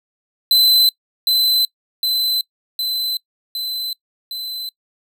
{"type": "tone with echo", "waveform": "45% pulse", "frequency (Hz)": 4038, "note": "B7", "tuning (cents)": 38, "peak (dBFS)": -9, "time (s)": [0.51, 0.89], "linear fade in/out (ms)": 2, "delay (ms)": 760, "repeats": 5, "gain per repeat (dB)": -3, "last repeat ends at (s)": 4.69, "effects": ["noise-tail reverb RT60 0.1 s tail -24 dB re dry"]}